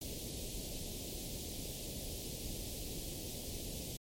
pink band-stop noise, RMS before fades -43 dBFS, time 0.01-3.97 s, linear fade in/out 5 ms, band 580 to 3100 Hz, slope 24 dB/octave, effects MP3 64 kbps

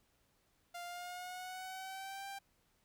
sawtooth tone with pitch glide, 698.5 to 788.6 Hz, F5 to G5, 0 to +10 cents, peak -40 dBFS, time 0.74-2.39 s, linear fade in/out 10 ms, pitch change +210 cents, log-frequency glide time 0.84-2.26 s, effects pink hiss -75 dBFS RMS until 2.84 s

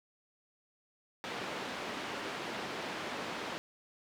pink band-pass noise, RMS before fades -40 dBFS, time 1.24-3.58 s, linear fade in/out 0 ms, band 270 to 3500 Hz, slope 12 dB/octave, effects none

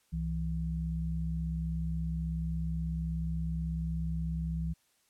sine tone pair together, 65.08 / 163.7 Hz, C2 / E3, -9 / -12 cents, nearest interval octave + major third, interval 1597 cents, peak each -34 / -33 dBFS, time 0.12-4.74 s, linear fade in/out 20 ms, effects white hiss -71 dBFS RMS until 5.09 s + low-pass 12000 Hz 12 dB/octave

